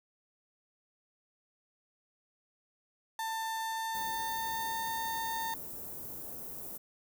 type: tone with pitch glide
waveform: 35% pulse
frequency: 893 to 907.6 Hz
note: A5 to A#5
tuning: +25 to -47 cents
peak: -32 dBFS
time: 3.19-5.54 s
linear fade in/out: 2 ms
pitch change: +28 cents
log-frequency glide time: 3.6-4.92 s
type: band-stop noise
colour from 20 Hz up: white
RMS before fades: -43 dBFS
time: 3.94-6.78 s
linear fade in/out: 10 ms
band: 560 to 16000 Hz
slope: 12 dB/octave
effects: none